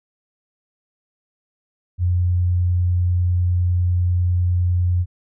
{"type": "tone", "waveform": "sine", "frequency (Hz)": 89, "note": "F2", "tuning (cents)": 33, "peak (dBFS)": -15, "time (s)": [1.98, 5.06], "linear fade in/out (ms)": 50, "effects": []}